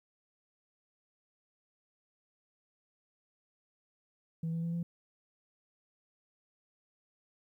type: tone with pitch steps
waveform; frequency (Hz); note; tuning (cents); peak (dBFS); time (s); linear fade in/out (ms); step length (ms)
sine; 163.5 / 165.78 / 168.1 / 170.44; E3 / E3 / E3 / F3; -14 / +10 / +34 / -42; -30; 4.43-4.83; 5; 100
effects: tanh soft clip ceiling -30 dBFS + 12-bit